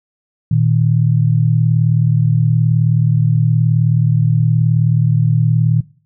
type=tone pair together; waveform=sine; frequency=116.58 / 155.56 Hz; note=A#2 / D#3; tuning=+1 / 0 cents; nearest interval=perfect fourth; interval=499 cents; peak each=-13 dBFS; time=0.51-5.81 s; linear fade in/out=5 ms; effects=noise-tail reverb RT60 0.4 s tail -18 dB re dry